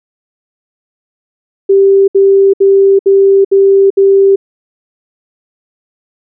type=tone bursts; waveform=sine; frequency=392 Hz; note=G4; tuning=in tune; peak=-3 dBFS; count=6; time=1.69-4.36 s; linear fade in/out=10 ms; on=390 ms; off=66 ms; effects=none